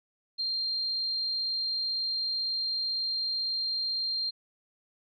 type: tone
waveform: sine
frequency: 4186 Hz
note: C8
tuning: in tune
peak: -28 dBFS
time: 0.38-4.31 s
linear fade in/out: 20 ms
effects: none